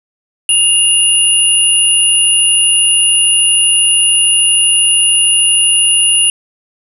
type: tone pair together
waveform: sine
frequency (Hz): 2825 / 9992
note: F7 / D#9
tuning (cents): +19 / +6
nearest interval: octave + minor seventh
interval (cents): 2187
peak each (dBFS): -10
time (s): 0.49-6.3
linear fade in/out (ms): 2
effects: none